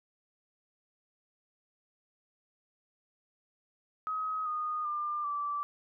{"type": "tone with pitch steps", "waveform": "sine", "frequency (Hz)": [1268, 1231.9, 1196.8, 1162.8], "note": ["D#6", "D#6", "D6", "D6"], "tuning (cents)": [32, -18, 32, -18], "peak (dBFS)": -31, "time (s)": [4.07, 5.63], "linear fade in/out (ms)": 0, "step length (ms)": 390, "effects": []}